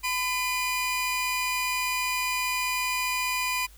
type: tone pair together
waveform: sawtooth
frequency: 1005.5 / 2425 Hz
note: B5 / D#7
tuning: +31 / -45 cents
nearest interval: octave + minor third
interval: 1524 cents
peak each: -25 dBFS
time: 0.03-3.67 s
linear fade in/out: 20 ms
effects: added 50 Hz sine -49 dBFS peak until 3.77 s + white hiss -56 dBFS RMS until 3.77 s